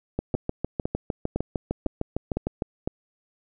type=two click trains; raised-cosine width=2 ms; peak=-12 / -12 dBFS; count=6 / 17; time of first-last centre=0.35-2.875 / 0.19-2.622 s; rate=1.98 / 6.58 Hz; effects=none